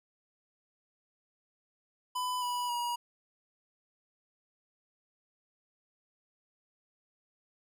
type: tone with pitch steps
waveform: square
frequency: 1000 / 979.4 / 959.3 Hz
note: B5 / B5 / A#5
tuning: +21 / -15 / +49 cents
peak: -32 dBFS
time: 2.15-2.96 s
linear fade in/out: 10 ms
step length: 270 ms
effects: none